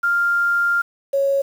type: tone pair in turn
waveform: sine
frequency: 1396.9 / 552.4 Hz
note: F6 / C#5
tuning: 0 / -6 cents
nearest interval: octave + major third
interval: 1606 cents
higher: first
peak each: -15 / -15 dBFS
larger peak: neither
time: 0.03-0.82 / 1.13-1.42 s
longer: first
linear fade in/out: 10 ms
effects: 7-bit